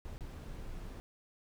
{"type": "noise with dropouts", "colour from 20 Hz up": "brown", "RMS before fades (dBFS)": -44, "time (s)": [0.05, 1], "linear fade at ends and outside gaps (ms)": 0, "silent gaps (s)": [0.18, 0.208], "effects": []}